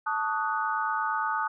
sine chord, D# half-diminished seventh, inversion second, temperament equal with one note detuned, 880 / 1136 / 1244.5 / 1480 Hz, A5 / C#6 / D#6 / F#6, 0 / +42 / 0 / 0 cents, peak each -30 / -35 / -30 / -32 dBFS, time 0.06-1.48 s, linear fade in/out 10 ms, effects none

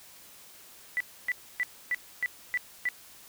sine tone bursts, 1975.5 Hz, B6, in tune, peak -25 dBFS, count 7, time 0.97-2.888 s, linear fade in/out 0 ms, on 34 ms, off 280 ms, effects white hiss -52 dBFS RMS until 3.28 s

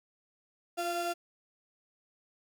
35% pulse tone pair together, 349.2 / 688.4 Hz, F4 / F5, 0 / -25 cents, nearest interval octave, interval 1175 cents, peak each -35 / -31 dBFS, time 0.77-1.14 s, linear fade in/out 20 ms, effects none

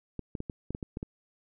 clicks, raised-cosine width 3 ms, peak -22 dBFS, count 9, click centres 0.193 / 0.352 / 0.404 / 0.498 / 0.706 / 0.749 / 0.828 / 0.971 / 1.029 s, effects none

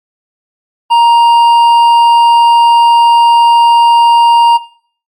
sine tone with hard clipping, 937 Hz, A#5, 9 cents sharp, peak -5 dBFS, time 0.9-4.58 s, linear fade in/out 20 ms, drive 7 dB, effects noise-tail reverb RT60 0.5 s tail -17 dB re dry + MP3 64 kbps

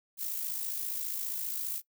violet noise with amplitude modulation, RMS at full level -33 dBFS, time 0.17-1.82 s, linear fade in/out 50 ms, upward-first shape sine, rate 54.9 Hz, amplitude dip 50%, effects noise-tail reverb RT60 0.1 s tail -20 dB re dry

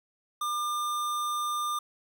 square tone, 1200 Hz, D6, 37 cents sharp, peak -29 dBFS, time 0.41-1.79 s, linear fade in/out 5 ms, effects 10-bit

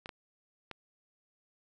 clicks, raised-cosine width 0.3 ms, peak -25 dBFS, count 3, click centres 0.059 / 0.092 / 0.713 s, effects none

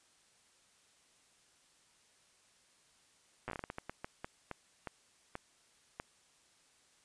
slowing click train, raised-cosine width 0.5 ms, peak -25 dBFS, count 17, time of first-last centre 3.48-5.999 s, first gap 8 ms, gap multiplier 1.34, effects white hiss -68 dBFS RMS until 7.04 s + resampled to 22050 Hz

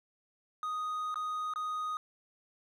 triangle tone with dropouts, 1244.5 Hz, D#6, in tune, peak -31 dBFS, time 0.63-1.97 s, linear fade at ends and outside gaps 1 ms, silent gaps 1.143-1.157 / 1.537-1.559 s, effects none

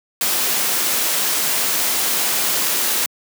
white noise, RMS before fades -19 dBFS, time 0.21-3.06 s, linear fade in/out 2 ms, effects high-pass 200 Hz 12 dB/octave

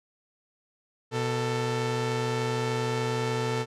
sawtooth tone pair together, 123.47 / 443.8 Hz, B2 / A4, 0 / +15 cents, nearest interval octave + minor seventh, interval 2215 cents, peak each -25 dBFS, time 1.11-3.66 s, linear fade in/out 50 ms, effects low-pass 7000 Hz 12 dB/octave

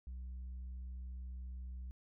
sine tone, 62.8 Hz, B1, 30 cents sharp, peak -40 dBFS, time 0.07-1.91 s, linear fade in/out 0 ms, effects tanh soft clip ceiling -42 dBFS

